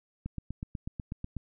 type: click train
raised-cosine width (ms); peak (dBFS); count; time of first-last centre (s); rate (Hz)
5; -23; 10; 0.26-1.367; 8.13
effects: none